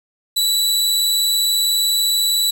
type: tone with vibrato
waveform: sawtooth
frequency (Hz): 3943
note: B7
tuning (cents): -4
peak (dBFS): -12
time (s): 0.36-2.51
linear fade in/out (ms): 10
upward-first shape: sine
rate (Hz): 20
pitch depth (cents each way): 14
effects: 7-bit